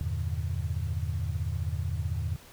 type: chord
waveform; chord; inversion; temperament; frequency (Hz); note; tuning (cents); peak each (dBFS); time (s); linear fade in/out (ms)
sine; E half-diminished seventh; none; equal; 82.41 / 98 / 116.54 / 146.83; E2 / G2 / Bb2 / D3; 0 / 0 / 0 / 0; -31 / -34 / -36 / -37; 0.01-2.36; 0
effects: pink hiss -52 dBFS RMS until 2.52 s